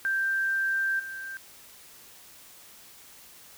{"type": "tone with level steps", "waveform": "sine", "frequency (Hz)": 1574, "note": "G6", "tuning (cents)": 7, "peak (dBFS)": [-24, -35], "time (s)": [0.05, 1.37], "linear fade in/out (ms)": 0, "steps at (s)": 0.99, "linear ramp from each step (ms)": 10, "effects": ["white hiss -51 dBFS RMS until 3.57 s"]}